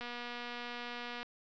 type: click train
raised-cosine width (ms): 0.3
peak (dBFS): -27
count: 295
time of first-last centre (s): 0.01-1.23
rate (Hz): 241
effects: resampled to 16000 Hz